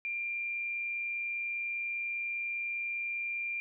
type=tone with amplitude modulation; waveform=sine; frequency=2385 Hz; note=D7; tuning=26 cents sharp; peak=-31 dBFS; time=0.05-3.6 s; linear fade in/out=0 ms; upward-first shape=sine; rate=120 Hz; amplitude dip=35%; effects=none